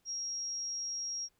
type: tone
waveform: sine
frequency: 5610 Hz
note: F8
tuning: 7 cents sharp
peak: -35 dBFS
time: 0.05-1.29 s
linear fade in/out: 50 ms
effects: pink hiss -75 dBFS RMS until 1.39 s